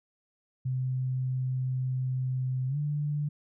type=tone with pitch glide; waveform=sine; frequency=129 to 147.33 Hz; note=C3 to D3; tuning=-24 to +6 cents; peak=-27 dBFS; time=0.65-3.29 s; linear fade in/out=10 ms; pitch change=+230 cents; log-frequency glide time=2.68-2.77 s; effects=none